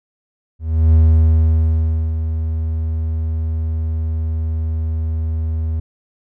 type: tone with ADSR envelope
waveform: triangle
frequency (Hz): 79.9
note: D#2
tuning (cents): +47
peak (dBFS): -5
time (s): 0.59-5.8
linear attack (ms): 340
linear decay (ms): 1200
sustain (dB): -10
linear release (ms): 7
effects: none